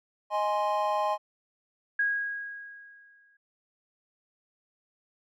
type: chord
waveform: triangle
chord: Ab major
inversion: second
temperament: equal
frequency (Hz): 622.3 / 830.6 / 1046.5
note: Eb5 / Ab5 / C6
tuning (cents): 0 / 0 / 0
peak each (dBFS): -28 / -27 / -28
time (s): 0.3-1.18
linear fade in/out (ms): 50
type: tone with exponential decay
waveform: sine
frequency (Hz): 1644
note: G#6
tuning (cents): -18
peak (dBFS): -22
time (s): 1.99-3.37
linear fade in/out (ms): 5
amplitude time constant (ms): 300
effects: none